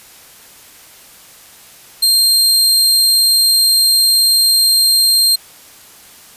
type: tone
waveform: sawtooth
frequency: 4187 Hz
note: C8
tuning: in tune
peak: -6 dBFS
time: 2.02-5.36 s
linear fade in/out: 10 ms
effects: white hiss -41 dBFS RMS until 6.36 s + resampled to 32000 Hz